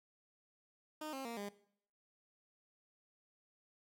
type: tone with pitch steps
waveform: 15% pulse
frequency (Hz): 307.6 / 267.8 / 233.1 / 202.9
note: D#4 / C4 / A#3 / G#3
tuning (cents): -20 / +40 / 0 / -40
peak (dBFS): -36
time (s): 1.01-1.49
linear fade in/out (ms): 5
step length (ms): 120
effects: noise-tail reverb RT60 0.6 s tail -18 dB re dry